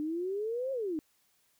sine exponential two-way sweep, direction up then down, 295.7 to 547 to 295.7 Hz, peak -31 dBFS, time 0-0.99 s, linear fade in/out 0 ms, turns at 0.72 s, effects white hiss -71 dBFS RMS until 1.59 s

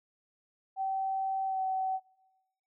sine tone with pitch glide, 770 to 759 Hz, G5 to F#5, -31 to +44 cents, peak -29 dBFS, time 0.76-2 s, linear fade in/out 50 ms, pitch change -25 cents, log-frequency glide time 1.46-1.61 s, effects noise-tail reverb RT60 1.0 s tail -23 dB re dry

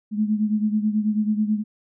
sine beating tone pair, 211 / 220.2 Hz, G#3 / A3, +28 / +2 cents, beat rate 9.2 Hz, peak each -20 / -25 dBFS, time 0.11-1.64 s, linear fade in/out 50 ms, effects none

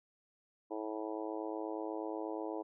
harmonic tone, 108.3 Hz, A2, 27 cents flat, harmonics 3 / 4 / 5 / 6 / 7 / 8 / 9, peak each -41 / -43 / -45 / -47 / -48 / -49 / -50 dBFS, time 0.7-2.63 s, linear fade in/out 20 ms, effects none

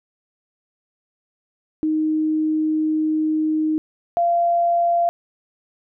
sine tone pair in turn, 311.3 / 688.4 Hz, D#4 / F5, +1 / -25 cents, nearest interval octave + major second, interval 1374 cents, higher second, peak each -17 / -15 dBFS, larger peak second, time 1.83-3.78 / 4.17-5.09 s, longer first, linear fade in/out 0 ms, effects none

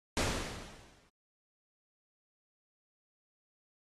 pink noise with exponential decay, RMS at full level -29 dBFS, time 0.17-1.09 s, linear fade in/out 0 ms, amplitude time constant 200 ms, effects low-pass 8000 Hz 12 dB/octave + AAC 32 kbps

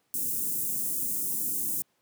white band-stop noise, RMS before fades -30 dBFS, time 0.14-1.82 s, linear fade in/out 0 ms, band 330 to 8000 Hz, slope 24 dB/octave, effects pink hiss -72 dBFS RMS until 2.01 s + high-pass 150 Hz 12 dB/octave

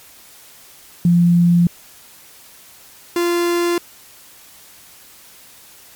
sine / 45% pulse tone pair in turn, 173.1 / 346.2 Hz, F3 / F4, -15 / -15 cents, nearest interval octave, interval 1200 cents, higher second, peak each -9 / -15 dBFS, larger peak first, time 1.05-1.67 / 3.16-3.78 s, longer neither, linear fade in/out 2 ms, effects white hiss -44 dBFS RMS until 5.95 s + MP3 96 kbps

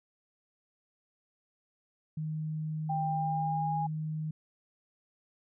sine tone, 155.56 Hz, D#3, in tune, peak -32 dBFS, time 2.17-4.31 s, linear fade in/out 5 ms
sine tone with pitch glide, 791 to 821.7 Hz, G5 to G#5, +15 to -19 cents, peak -30 dBFS, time 2.89-3.87 s, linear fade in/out 10 ms, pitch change +66 cents, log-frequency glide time 3.04-3.76 s
effects none

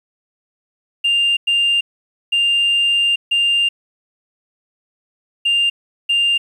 sine tone bursts at uneven times, 2797 Hz, F7, 2 cents sharp, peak -11 dBFS, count 6, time 1.04-1.37 / 1.47-1.81 / 2.32-3.16 / 3.31-3.69 / 5.45-5.7 / 6.09-6.38 s, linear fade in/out 10 ms, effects tanh soft clip ceiling -10 dBFS + 8-bit

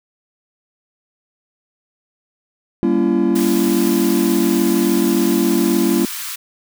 triangle chord, G diminished seventh, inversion none, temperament just, 196 / 235.2 / 282.2 / 338.7 Hz, G3 / Bb3 / Db4 / Fb4, 0 / +16 / +31 / +47 cents, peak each -18 / -17 / -18 / -15 dBFS, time 2.83-6.05 s, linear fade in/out 0 ms
white high-pass noise, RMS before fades -27 dBFS, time 3.35-6.36 s, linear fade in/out 10 ms, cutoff 1000 Hz, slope 48 dB/octave
effects none

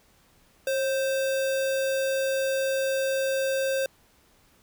sine tone with sample-and-hold, 538 Hz, C5, 48 cents sharp, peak -23 dBFS, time 0.67-3.86 s, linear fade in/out 2 ms, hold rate 2100 Hz, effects pink hiss -61 dBFS RMS until 4.62 s

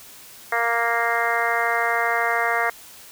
harmonic tone, 233.1 Hz, A#3, in tune, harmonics 2 / 3 / 4 / 5 / 6 / 7 / 8 / 9, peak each -29 / -25 / -29 / -27 / -28 / -28 / -26 / -28 dBFS, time 0.52-2.7 s, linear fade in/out 5 ms, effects white hiss -44 dBFS RMS until 3.11 s

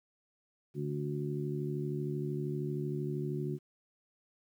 harmonic tone, 72.9 Hz, D2, 12 cents flat, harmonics 2 / 3 / 4 / 5, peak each -35 / -42 / -43 / -38 dBFS, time 0.74-3.59 s, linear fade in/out 50 ms, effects 11-bit

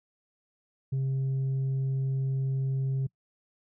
sine tone, 133.9 Hz, C3, 40 cents sharp, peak -23 dBFS, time 0.92-3.07 s, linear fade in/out 10 ms, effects noise-tail reverb RT60 0.1 s tail -25 dB re dry + tanh soft clip ceiling -25 dBFS

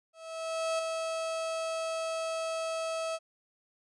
35% pulse tone with ADSR envelope, 650 Hz, E5, 24 cents flat, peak -26 dBFS, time 0.13-3.19 s, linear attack 660 ms, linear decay 4 ms, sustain -4 dB, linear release 43 ms, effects resampled to 24000 Hz

